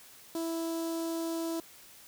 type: tone with notch filter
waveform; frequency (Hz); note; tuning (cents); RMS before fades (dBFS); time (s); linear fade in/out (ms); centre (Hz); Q
sawtooth; 329.6; E4; 0; -34; 0.35-1.6; 2; 2100; 0.51
effects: white hiss -54 dBFS RMS until 2.07 s